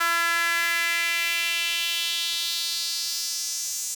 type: tone with high-pass filter sweep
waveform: sawtooth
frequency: 337.3 Hz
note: E4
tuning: 40 cents sharp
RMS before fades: -26 dBFS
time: 0-3.95 s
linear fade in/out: 10 ms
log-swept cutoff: 1400 to 6900 Hz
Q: 3
effects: 7-bit